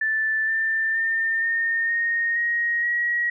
sine tone with pitch steps, 1760 / 1783.5 / 1807.4 / 1831.6 / 1856.1 / 1880.9 / 1906 Hz, A6 / A6 / A6 / A#6 / A#6 / A#6 / A#6, 0 / +23 / +46 / -31 / -8 / +15 / +38 cents, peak -20 dBFS, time 0.01-3.3 s, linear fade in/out 5 ms, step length 470 ms, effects none

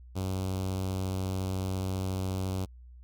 sawtooth tone with notch filter, 94.3 Hz, F#2, 33 cents sharp, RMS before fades -32 dBFS, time 0.15-2.66 s, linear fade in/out 20 ms, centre 1800 Hz, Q 0.91, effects added 61 Hz sine -47 dBFS peak until 3.03 s

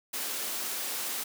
white high-pass noise, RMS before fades -34 dBFS, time 0.13-1.24 s, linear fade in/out 10 ms, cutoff 210 Hz, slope 24 dB/octave, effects none

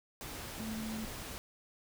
sine tone in noise, 220 Hz, A3, in tune, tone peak -38 dBFS, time 0.6-1.05 s, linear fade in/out 0 ms, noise pink, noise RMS -44 dBFS, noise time 0.21-1.38 s, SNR +3 dB, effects none

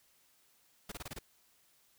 pink noise bursts, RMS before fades -43 dBFS, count 6, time 0.89-1.189 s, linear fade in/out 5 ms, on 29 ms, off 25 ms, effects white hiss -69 dBFS RMS until 1.98 s

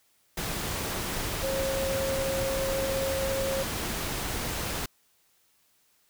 sine tone in noise, 539 Hz, C#5, 49 cents flat, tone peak -28 dBFS, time 1.43-3.63 s, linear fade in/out 5 ms, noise pink, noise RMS -32 dBFS, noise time 0.37-4.86 s, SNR +1 dB, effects white hiss -67 dBFS RMS until 6.09 s

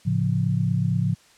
sine chord, A augmented, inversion none, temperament equal, 110 / 138.59 / 174.61 Hz, A2 / C#3 / E#3, 0 / 0 / 0 cents, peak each -24 dBFS, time 0.05-1.15 s, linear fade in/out 20 ms, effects white hiss -55 dBFS RMS until 1.37 s + low-pass 8000 Hz 12 dB/octave

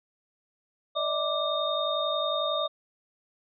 sine tone cluster, 588 / 639 / 1176 / 3675 Hz, D5 / D#5 / D6 / A#7, +2 / +46 / +2 / -25 cents, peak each -31 dBFS, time 0.95-2.68 s, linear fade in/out 20 ms, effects none

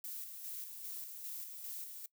violet noise with tremolo, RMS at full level -44 dBFS, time 0.04-2.06 s, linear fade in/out 2 ms, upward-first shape square, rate 2.5 Hz, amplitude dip 40%, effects noise-tail reverb RT60 0.1 s tail -20 dB re dry

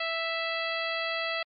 harmonic tone with a mistuned harmonic, 659.3 Hz, E5, in tune, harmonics 1 / 2 / 3 / 4 / 5 / 6 / 7, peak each -34 / -36 / -34 / -35 / -38 / -41 / -42 dBFS, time 0-1.43 s, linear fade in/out 5 ms, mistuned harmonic 6, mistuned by +44 cents, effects MP3 64 kbps

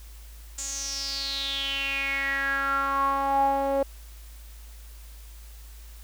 sawtooth tone with band-pass filter sweep, 274.9 Hz, C#4, 14 cents flat, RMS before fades -27 dBFS, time 0.58-3.83 s, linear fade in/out 5 ms, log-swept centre 7200 to 600 Hz, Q 7.5, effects added 54 Hz sine -42 dBFS peak until 6.03 s + white hiss -53 dBFS RMS until 6.03 s

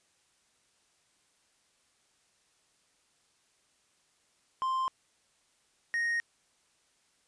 triangle tone pair in turn, 1046.5 / 1864.7 Hz, C6 / A#6, 0 / 0 cents, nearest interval minor seventh, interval 1000 cents, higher second, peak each -26 dBFS, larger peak neither, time 4.62-4.88 / 5.94-6.2 s, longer neither, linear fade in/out 0 ms, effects white hiss -70 dBFS RMS until 7.27 s + resampled to 22050 Hz

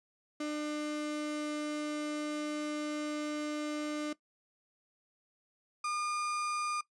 35% pulse tone pair in turn, 299.9 / 1211.8 Hz, D4 / D#6, +36 / -46 cents, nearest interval 2 octaves, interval 2418 cents, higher second, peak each -32 / -31 dBFS, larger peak second, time 0.4-4.13 / 5.84-6.81 s, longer first, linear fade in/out 5 ms, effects noise-tail reverb RT60 0.1 s tail -18 dB re dry + resampled to 22050 Hz

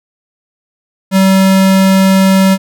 square tone, 191.5 Hz, G3, 40 cents flat, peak -6 dBFS, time 1.11-2.58 s, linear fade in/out 50 ms, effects none

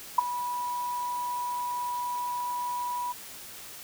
sine tone with ADSR envelope, 978 Hz, B5, 17 cents flat, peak -13 dBFS, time 0.18-3.13 s, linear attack 7 ms, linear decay 11 ms, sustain -16 dB, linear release 18 ms, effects white hiss -44 dBFS RMS until 3.83 s

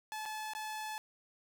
sawtooth tone with dropouts, 863 Hz, A5, 34 cents flat, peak -35 dBFS, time 0.12-0.98 s, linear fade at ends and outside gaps 0 ms, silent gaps 0.254-0.259 / 0.535-0.55 s, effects none

